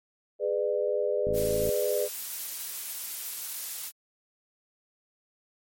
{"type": "chord", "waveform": "sine", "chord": "G# diminished", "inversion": "none", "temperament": "just", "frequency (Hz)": [415.3, 498.4, 598], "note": ["G#4", "B4", "D5"], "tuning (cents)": [0, 16, 31], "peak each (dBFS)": -29, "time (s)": [0.39, 2.09], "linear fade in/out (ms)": 50}
{"type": "click train", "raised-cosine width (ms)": 3, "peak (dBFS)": -22, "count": 24, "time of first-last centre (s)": [1.27, 1.691], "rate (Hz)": 54.6}
{"type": "noise", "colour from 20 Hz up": "blue", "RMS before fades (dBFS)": -35, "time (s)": [1.33, 3.92], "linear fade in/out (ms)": 50}
{"effects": ["MP3 64 kbps"]}